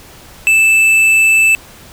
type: tone with tanh clipping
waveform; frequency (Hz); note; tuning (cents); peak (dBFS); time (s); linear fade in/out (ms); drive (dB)
sine; 2637; E7; 0; -8; 0.47-1.55; 0; 9
effects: pink hiss -38 dBFS RMS until 1.92 s